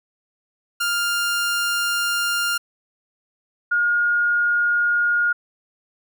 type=tone pair in turn; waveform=sawtooth / sine; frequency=1400 / 1427.8 Hz; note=F6 / F6; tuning=+4 / +38 cents; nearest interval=unison; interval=34 cents; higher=second; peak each=-16 dBFS; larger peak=neither; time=0.8-2.58 / 3.71-5.33 s; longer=first; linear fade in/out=10 ms; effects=none